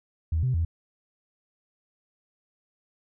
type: tone with pitch steps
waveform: sine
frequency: 80.5 / 128.2 / 83.1 Hz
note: E2 / C3 / E2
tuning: -41 / -35 / +15 cents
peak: -21 dBFS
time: 0.32-0.65 s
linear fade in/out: 5 ms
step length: 110 ms
effects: tanh soft clip ceiling -17 dBFS